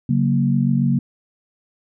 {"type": "chord", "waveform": "sine", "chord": "F# major", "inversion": "second", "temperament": "equal", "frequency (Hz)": [138.59, 185, 233.1], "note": ["C#3", "F#3", "A#3"], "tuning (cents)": [0, 0, 0], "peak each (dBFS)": [-18, -21, -19], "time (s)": [0.09, 0.99], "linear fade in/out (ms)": 5, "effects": []}